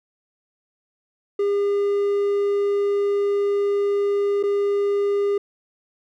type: tone with dropouts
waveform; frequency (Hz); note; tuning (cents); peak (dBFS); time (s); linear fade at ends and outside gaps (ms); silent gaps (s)
triangle; 404.2; G#4; -47; -16; 1.39-5.38; 5; 4.429-4.435
effects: none